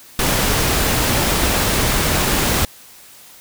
pink noise, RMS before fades -17 dBFS, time 0.19-2.65 s, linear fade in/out 2 ms, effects white hiss -43 dBFS RMS until 3.4 s

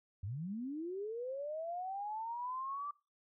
sine linear sweep, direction up, 86.5 to 1174.7 Hz, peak -38 dBFS, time 0.23-2.91 s, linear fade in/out 5 ms, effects noise-tail reverb RT60 0.3 s tail -21 dB re dry

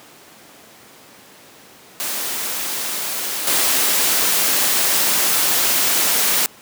white noise with level steps, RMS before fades -24 / -17 dBFS, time 2-6.46 s, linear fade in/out 0 ms, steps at 3.47 s, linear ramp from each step 5 ms, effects pink hiss -44 dBFS RMS until 6.61 s + high-pass 200 Hz 12 dB/octave

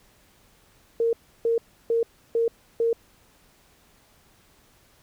sine tone bursts, 461.1 Hz, A#4, 19 cents flat, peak -19 dBFS, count 5, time 1-2.93 s, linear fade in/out 2 ms, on 130 ms, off 320 ms, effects pink hiss -59 dBFS RMS until 5.02 s

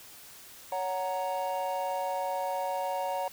triangle chord, F# major, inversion second, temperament equal with one note detuned, 559.5 / 740 / 932.3 Hz, C#5 / F#5 / A#5, +16 / 0 / 0 cents, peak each -32 dBFS, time 0.72-3.28 s, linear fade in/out 2 ms, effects white hiss -50 dBFS RMS until 3.32 s

